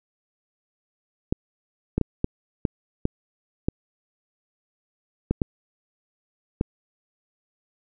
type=clicks; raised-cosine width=3 ms; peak=-8 dBFS; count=10; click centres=1.325 / 1.98 / 2.013 / 2.244 / 2.652 / 3.054 / 3.685 / 5.31 / 5.418 / 6.611 s; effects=none